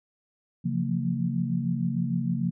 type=tone cluster; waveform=sine; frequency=135.2 / 171.3 / 177.9 / 229.2 Hz; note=C#3 / F3 / F3 / A#3; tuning=-43 / -33 / +32 / -29 cents; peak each=-30 dBFS; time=0.64-2.51 s; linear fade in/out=20 ms; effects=none